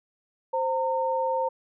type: tone pair together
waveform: sine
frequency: 523.5 / 914 Hz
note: C5 / A#5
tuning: +1 / -34 cents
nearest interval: minor seventh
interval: 965 cents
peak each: -26 dBFS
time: 0.53-1.49 s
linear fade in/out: 10 ms
effects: none